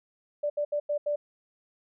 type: tone bursts at uneven times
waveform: sine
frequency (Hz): 587.3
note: D5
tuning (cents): 0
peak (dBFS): -25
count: 5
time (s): 0.43-0.5 / 0.57-0.65 / 0.72-0.8 / 0.89-0.98 / 1.06-1.16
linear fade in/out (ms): 10
effects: none

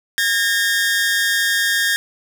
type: tone pair together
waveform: sawtooth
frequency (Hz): 1629 / 1823.5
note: G#6 / A#6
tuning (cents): -34 / -39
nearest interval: major second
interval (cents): 195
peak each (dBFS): -15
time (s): 0.18-1.96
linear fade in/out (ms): 0
effects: none

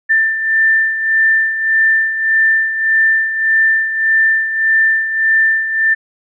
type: beating tone pair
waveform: sine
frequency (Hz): 1782 / 1783.7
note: A6 / A6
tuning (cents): +22 / +23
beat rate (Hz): 1.7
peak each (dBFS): -11 / -18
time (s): 0.09-5.95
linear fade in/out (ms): 20
effects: none

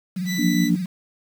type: tone with vibrato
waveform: sine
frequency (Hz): 182.5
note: F#3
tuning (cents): -24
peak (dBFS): -23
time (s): 0.16-0.86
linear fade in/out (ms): 10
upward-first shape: sine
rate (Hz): 19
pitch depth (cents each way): 92
type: tone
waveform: 20% pulse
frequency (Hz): 1982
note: B6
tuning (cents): +6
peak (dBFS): -22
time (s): 0.25-0.71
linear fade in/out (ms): 50
type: chord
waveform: sine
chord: Bb major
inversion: second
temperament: just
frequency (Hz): 174.81 / 233.1 / 291.4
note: F3 / Bb3 / D4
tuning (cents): +2 / 0 / -13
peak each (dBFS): -22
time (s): 0.38-0.76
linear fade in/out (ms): 10
effects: 7-bit

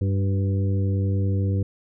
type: harmonic tone with a mistuned harmonic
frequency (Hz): 98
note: G2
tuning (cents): 0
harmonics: 1 / 2 / 3 / 4 / 5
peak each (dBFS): -20 / -30 / -33 / -36 / -36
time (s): 0.01-1.63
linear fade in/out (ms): 5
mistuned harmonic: 4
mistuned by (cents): -32
effects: none

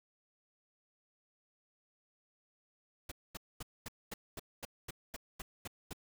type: noise bursts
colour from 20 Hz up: pink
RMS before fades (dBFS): -43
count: 12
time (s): 3.09-5.932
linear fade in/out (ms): 5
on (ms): 26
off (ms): 230
effects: none

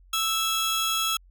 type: tone pair together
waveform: sawtooth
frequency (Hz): 1318.5 / 3322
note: E6 / G#7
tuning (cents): 0 / 0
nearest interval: octave + major third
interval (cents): 1600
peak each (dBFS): -23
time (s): 0.13-1.17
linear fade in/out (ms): 5
effects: added 45 Hz sine -51 dBFS peak until 1.3 s

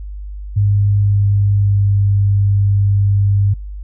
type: tone with pitch glide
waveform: sine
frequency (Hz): 101.4 to 100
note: G#2 to G2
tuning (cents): -41 to +35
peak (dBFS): -10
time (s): 0.56-3.54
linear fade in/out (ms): 10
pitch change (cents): -24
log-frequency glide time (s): 0.88-1.99
effects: noise-tail reverb RT60 0.2 s tail -25 dB re dry + added 50 Hz sine -25 dBFS peak until 3.83 s

